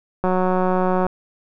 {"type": "click train", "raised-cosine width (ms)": 1, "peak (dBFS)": -7, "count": 153, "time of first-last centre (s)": [0.24, 1.066], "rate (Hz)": 184, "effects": []}